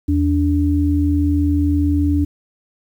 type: tone pair together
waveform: sine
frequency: 81.6 / 290 Hz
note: E2 / D4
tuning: -17 / -22 cents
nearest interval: octave + minor seventh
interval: 2195 cents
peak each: -16 dBFS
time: 0.08-2.25 s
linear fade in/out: 10 ms
effects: 8-bit